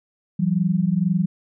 sine tone pair together, 168.2 / 190.28 Hz, E3 / F#3, +35 / +49 cents, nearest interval major second, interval 214 cents, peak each -20 dBFS, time 0.39-1.26 s, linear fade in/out 10 ms, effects none

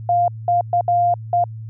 sine tone bursts at uneven times, 700 Hz, F5, 4 cents sharp, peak -13 dBFS, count 5, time 0.09-0.28 / 0.48-0.61 / 0.73-0.81 / 0.88-1.14 / 1.33-1.44 s, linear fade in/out 2 ms, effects added 111 Hz sine -29 dBFS peak until 1.69 s

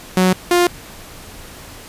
sawtooth tone pair in turn, 184.8 / 351.9 Hz, F#3 / F4, -2 / +13 cents, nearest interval major seventh, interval 1115 cents, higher second, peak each -7 dBFS, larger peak neither, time 0.17-0.33 / 0.51-0.67 s, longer neither, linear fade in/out 2 ms, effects pink hiss -37 dBFS RMS until 1.88 s + resampled to 32000 Hz

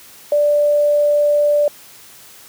sine tone, 587.3 Hz, D5, in tune, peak -11 dBFS, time 0.32-1.68 s, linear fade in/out 2 ms, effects white hiss -42 dBFS RMS until 2.48 s + high-pass 60 Hz 12 dB/octave

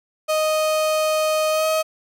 35% pulse tone with pitch glide, 622.3 to 631.7 Hz, D#5 to D#5, 0 to +26 cents, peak -16 dBFS, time 0.28-1.83 s, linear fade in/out 20 ms, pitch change +26 cents, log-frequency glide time 1.51-1.66 s, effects none

